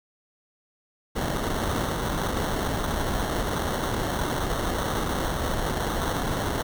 pink noise with sample-and-hold, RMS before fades -27 dBFS, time 1.15-6.63 s, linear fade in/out 20 ms, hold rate 2450 Hz, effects none

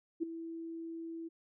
sine tone with ADSR envelope, 329.8 Hz, E4, 1 cent sharp, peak -28 dBFS, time 0.2-1.29 s, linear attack 29 ms, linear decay 8 ms, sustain -12 dB, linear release 19 ms, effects none

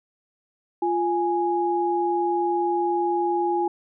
sine tone pair together, 348.1 / 830.6 Hz, F4 / G#5, -6 / 0 cents, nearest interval octave + minor third, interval 1506 cents, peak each -23 dBFS, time 0.82-3.68 s, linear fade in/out 5 ms, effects none

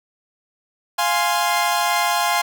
sawtooth chord, F minor, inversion none, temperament equal, 698.5 / 830.6 / 1046.5 Hz, F5 / Ab5 / C6, 0 / 0 / 0 cents, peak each -18 dBFS, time 0.98-2.42 s, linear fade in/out 10 ms, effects none

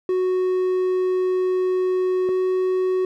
triangle tone pair in turn, 369.1 / 371.2 Hz, F#4 / F#4, -4 / +6 cents, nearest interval unison, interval 10 cents, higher second, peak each -16 dBFS, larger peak neither, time 0.09-2.29 / 2.29-3.05 s, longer first, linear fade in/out 2 ms, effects none

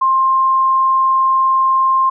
sine tone, 1057 Hz, C6, 17 cents sharp, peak -10 dBFS, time 0.01-2.1 s, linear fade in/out 10 ms, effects none

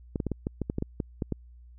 clicks, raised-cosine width 3 ms, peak -16 dBFS, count 12, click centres 0.158 / 0.202 / 0.267 / 0.317 / 0.469 / 0.617 / 0.699 / 0.784 / 0.824 / 1.002 / 1.222 / 1.323 s, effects added 60 Hz sine -48 dBFS peak until 1.78 s

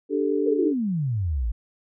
sine chord, D suspended fourth, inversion none, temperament equal, 293.7 / 392 / 440 Hz, D4 / G4 / A4, 0 / 0 / 0 cents, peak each -25 dBFS, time 0.09-0.74 s, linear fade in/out 50 ms
sine exponential sweep, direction down, 486.8 to 50.9 Hz, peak -22 dBFS, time 0.46-1.52 s, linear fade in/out 10 ms
effects none

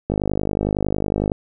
click train, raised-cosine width 2 ms, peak -7 dBFS, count 63, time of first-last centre 0.1-1.318 s, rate 50.9 Hz, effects none

